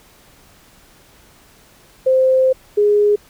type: tone pair in turn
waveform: sine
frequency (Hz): 521 / 414.4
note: C5 / G#4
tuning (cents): -7 / -4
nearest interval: major third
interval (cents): 397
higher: first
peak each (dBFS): -10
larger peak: neither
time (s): 2.06-2.53 / 2.77-3.16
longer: first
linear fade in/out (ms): 10
effects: pink hiss -49 dBFS RMS until 3.29 s